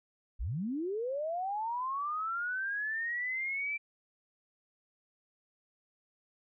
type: linear sweep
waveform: sine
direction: up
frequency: 36.71 to 2349 Hz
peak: -32 dBFS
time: 0.39-3.78 s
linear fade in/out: 20 ms
effects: none